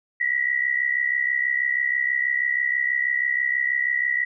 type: tone pair together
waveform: sine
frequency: 1909 / 1975.2 Hz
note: A#6 / B6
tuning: +41 / 0 cents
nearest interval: minor second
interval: 59 cents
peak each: -23 dBFS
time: 0.2-4.25 s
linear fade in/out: 10 ms
effects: none